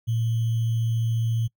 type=tone with sample-and-hold; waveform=sine; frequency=114.3 Hz; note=A#2; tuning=34 cents flat; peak=-21 dBFS; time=0.07-1.48 s; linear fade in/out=20 ms; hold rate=3150 Hz; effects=noise-tail reverb RT60 0.1 s tail -24 dB re dry